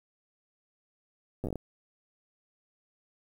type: slowing click train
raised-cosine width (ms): 2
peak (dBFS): -21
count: 8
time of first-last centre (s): 1.44-1.557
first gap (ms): 8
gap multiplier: 1.24
effects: 9-bit